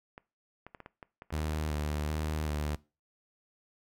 clicks, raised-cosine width 0.5 ms, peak -30 dBFS, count 10, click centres 0.179 / 0.666 / 0.748 / 0.803 / 0.861 / 1.028 / 1.221 / 1.305 / 1.387 / 1.535 s
sawtooth tone with vibrato, 76 Hz, D#2, 40 cents flat, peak -27 dBFS, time 1.32-2.76 s, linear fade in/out 10 ms, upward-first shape square, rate 1.3 Hz, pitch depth 26 cents each way
effects noise-tail reverb RT60 0.3 s tail -21 dB re dry

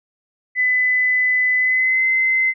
sine tone with pitch glide, 2006 to 2059 Hz, B6 to C7, +26 to -28 cents, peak -14 dBFS, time 0.55-2.54 s, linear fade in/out 50 ms, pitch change +46 cents, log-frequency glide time 1.57-2.06 s, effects none

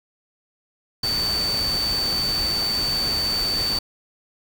sine tone in noise, 4556 Hz, C#8, 47 cents sharp, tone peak -21 dBFS, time 1.03-3.79 s, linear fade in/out 5 ms, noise pink, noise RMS -30 dBFS, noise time 1.03-3.79 s, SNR +6 dB, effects none

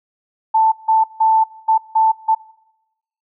sine tone bursts at uneven times, 884 Hz, A5, 8 cents sharp, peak -10 dBFS, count 6, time 0.54-0.72 / 0.88-1.04 / 1.2-1.44 / 1.68-1.78 / 1.95-2.12 / 2.28-2.35 s, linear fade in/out 10 ms, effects noise-tail reverb RT60 0.9 s tail -22 dB re dry

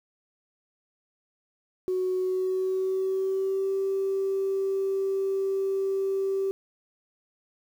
sine tone with pitch glide, 370 to 388.2 Hz, F#4 to G4, 0 to -17 cents, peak -23 dBFS, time 1.88-6.51 s, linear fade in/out 0 ms, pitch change +83 cents, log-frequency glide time 2.16-3.72 s, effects tanh soft clip ceiling -20 dBFS + 9-bit

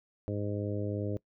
harmonic tone, 102.9 Hz, G#2, 16 cents flat, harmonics 1 / 2 / 3 / 4 / 5 / 6, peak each -34 / -40 / -38 / -40 / -40 / -44 dBFS, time 0.28-1.17 s, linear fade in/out 0 ms, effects noise-tail reverb RT60 0.1 s tail -22 dB re dry

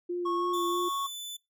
sine tone with vibrato, 349.2 Hz, F4, in tune, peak -29 dBFS, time 0.09-0.89 s, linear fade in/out 10 ms, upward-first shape sine, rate 3.1 Hz, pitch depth 21 cents each way
triangle tone with pitch glide, 1098 to 1105.6 Hz, C#6 to C#6, -17 to -5 cents, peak -28 dBFS, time 0.25-1.07 s, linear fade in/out 10 ms, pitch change +12 cents, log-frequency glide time 0.37-0.86 s
sawtooth tone, 3500 Hz, A7, 10 cents flat, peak -34 dBFS, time 0.53-1.37 s, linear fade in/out 10 ms
effects noise-tail reverb RT60 0.2 s tail -21 dB re dry

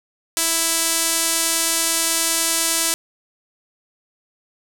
sawtooth tone with band-pass filter, 329.6 Hz, E4, in tune, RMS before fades -20 dBFS, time 0.37-2.94 s, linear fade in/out 0 ms, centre 9200 Hz, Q 1.1, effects 7-bit

